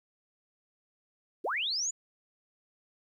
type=linear sweep; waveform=sine; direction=up; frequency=261.6 to 7090 Hz; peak=-29 dBFS; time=1.44-1.91 s; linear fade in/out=10 ms; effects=11-bit